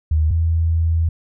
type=tone pair in turn; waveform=sine; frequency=77.78 / 82.1 Hz; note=D#2 / E2; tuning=0 / -6 cents; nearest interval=minor second; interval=94 cents; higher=second; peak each=-13 / -14 dBFS; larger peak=first; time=0.11-0.31 / 0.31-1.09 s; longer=second; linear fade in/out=5 ms; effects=none